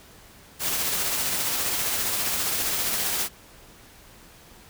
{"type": "noise with tremolo", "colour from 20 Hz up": "white", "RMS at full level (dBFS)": -25, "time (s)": [0.59, 3.29], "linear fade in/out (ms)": 50, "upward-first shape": "sine", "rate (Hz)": 15, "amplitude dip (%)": 25, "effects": ["pink hiss -50 dBFS RMS until 4.69 s"]}